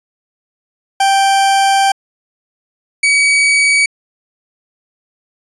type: tone pair in turn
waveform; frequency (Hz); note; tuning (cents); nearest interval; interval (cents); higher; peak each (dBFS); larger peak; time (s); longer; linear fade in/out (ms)
40% pulse; 784 / 2269; G5 / C#7; 0 / +40; octave + tritone; 1840; second; -8; neither; 1-1.92 / 3.03-3.86; first; 5
effects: resampled to 24000 Hz